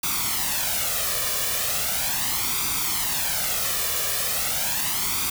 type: noise with flanger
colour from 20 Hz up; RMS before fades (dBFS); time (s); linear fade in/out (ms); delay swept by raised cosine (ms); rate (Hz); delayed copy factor
white; -25; 0.03-5.3; 5; 0.84 to 1.73; 0.38; +0.65
effects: none